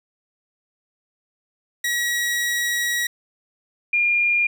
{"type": "tone pair in turn", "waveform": ["sawtooth", "sine"], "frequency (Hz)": [1914, 2411], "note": ["A#6", "D7"], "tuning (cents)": [45, 45], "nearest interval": "major third", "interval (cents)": 400, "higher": "second", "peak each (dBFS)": [-17, -16], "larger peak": "second", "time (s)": [[1.84, 3.07], [3.93, 4.47]], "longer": "first", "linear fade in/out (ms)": 5, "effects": []}